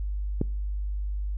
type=click; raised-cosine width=3 ms; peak=-11 dBFS; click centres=0.414 s; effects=noise-tail reverb RT60 0.5 s tail -25 dB re dry + added 50 Hz sine -27 dBFS peak until 1.37 s